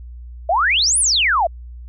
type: exponential two-way sweep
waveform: sine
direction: up then down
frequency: 622.3 to 10580 to 622.3 Hz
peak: -13 dBFS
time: 0.49-1.47 s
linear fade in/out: 5 ms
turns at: 0.99 s
effects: added 60 Hz sine -32 dBFS peak until 1.88 s